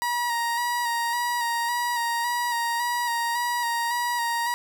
30% pulse tone with vibrato, 950 Hz, A#5, 33 cents sharp, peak -21 dBFS, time 0.02-4.54 s, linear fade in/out 0 ms, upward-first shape square, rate 1.8 Hz, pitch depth 25 cents each way, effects none

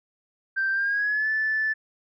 sine tone with pitch glide, 1568 to 1749.9 Hz, G6 to A6, 0 to -10 cents, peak -21 dBFS, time 0.56-1.74 s, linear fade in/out 20 ms, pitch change +190 cents, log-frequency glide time 0.72-1.29 s, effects tanh soft clip ceiling -17 dBFS

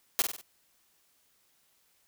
white noise with echo, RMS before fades -25 dBFS, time 0.19-0.22 s, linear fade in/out 0 ms, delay 48 ms, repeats 4, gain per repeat -6 dB, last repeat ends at 0.412 s, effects white hiss -69 dBFS RMS until 2.07 s

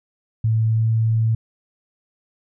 sine tone with pitch glide, 111.3 to 112.2 Hz, A2 to A2, +20 to +34 cents, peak -15 dBFS, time 0.44-1.35 s, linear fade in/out 5 ms, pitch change +14 cents, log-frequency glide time 0.69-0.87 s, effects none

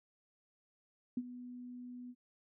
sine tone with ADSR envelope, 246.9 Hz, B3, in tune, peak -31 dBFS, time 1.17-2.15 s, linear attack 4 ms, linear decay 45 ms, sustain -14 dB, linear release 52 ms, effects none

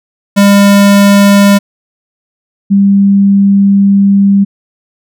square / sine tone pair in turn, 200.8 / 198.38 Hz, G3 / G3, +42 / +21 cents, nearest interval unison, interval 21 cents, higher first, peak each -3 dBFS, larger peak neither, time 0.36-1.59 / 2.7-4.45 s, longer second, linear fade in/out 20 ms, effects none

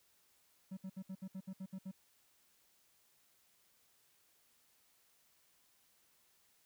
triangle tone bursts, 189.8 Hz, F#3, 44 cents sharp, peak -40 dBFS, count 10, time 0.71-1.915 s, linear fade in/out 10 ms, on 62 ms, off 65 ms, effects white hiss -72 dBFS RMS until 6.65 s

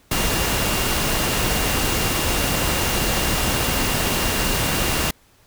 sine tone in noise, 2794 Hz, F7, in tune, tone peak -31 dBFS, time 0.11-5.11 s, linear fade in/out 5 ms, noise pink, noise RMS -21 dBFS, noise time 0.11-5.11 s, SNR -13 dB, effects pink hiss -56 dBFS RMS until 5.46 s

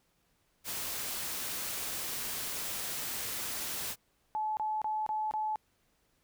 white noise, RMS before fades -37 dBFS, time 0.64-3.96 s, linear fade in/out 50 ms
sine tone bursts, 861 Hz, A5, 38 cents flat, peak -30 dBFS, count 5, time 4.35-5.558 s, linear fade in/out 0 ms, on 220 ms, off 27 ms
effects pink hiss -73 dBFS RMS until 6.23 s

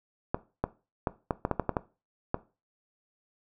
clicks, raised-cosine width 1 ms, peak -12 dBFS, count 10, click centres 0.345 / 0.64 / 1.072 / 1.308 / 1.451 / 1.513 / 1.597 / 1.693 / 1.768 / 2.344 s, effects noise-tail reverb RT60 0.3 s tail -17 dB re dry

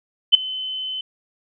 sine tone with ADSR envelope, 3046 Hz, F#7, 50 cents sharp, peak -4 dBFS, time 0.32-1.01 s, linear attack 24 ms, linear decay 10 ms, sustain -21 dB, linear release 4 ms, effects none

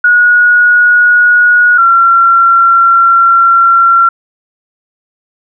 sine tone pair in turn, 1453 / 1365.7 Hz, F#6 / F6, -32 / -39 cents, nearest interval minor second, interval 107 cents, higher first, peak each -3 dBFS, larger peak neither, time 0.04-1.78 / 1.78-4.09 s, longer second, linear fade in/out 5 ms, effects none

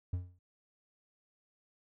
triangle tone with exponential decay, 89.6 Hz, F2, 45 cents sharp, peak -27 dBFS, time 0.13-0.39 s, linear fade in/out 5 ms, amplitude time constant 55 ms, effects none

